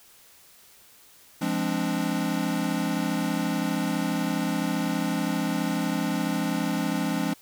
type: chord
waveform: square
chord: D half-diminished seventh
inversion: first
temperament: equal with one note detuned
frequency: 172.51 / 207.7 / 261.6 / 293.7 Hz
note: F3 / Ab3 / C4 / D4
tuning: -21 / 0 / 0 / 0 cents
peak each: -31 dBFS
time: 1.41-7.34 s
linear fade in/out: 10 ms
effects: white hiss -54 dBFS RMS until 7.41 s